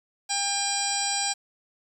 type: harmonic tone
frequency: 801 Hz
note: G5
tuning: 37 cents sharp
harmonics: 1 / 2 / 3 / 4 / 5 / 6 / 7 / 9 / 10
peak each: -31 / -37 / -36 / -37 / -34 / -33 / -32 / -34 / -31 dBFS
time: 0.29-1.34 s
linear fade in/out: 20 ms
effects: 9-bit